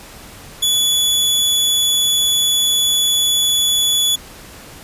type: tone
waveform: sawtooth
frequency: 3424 Hz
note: A7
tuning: 48 cents flat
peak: -10 dBFS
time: 0.62-4.16 s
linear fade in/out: 10 ms
effects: pink hiss -38 dBFS RMS until 4.83 s + resampled to 32000 Hz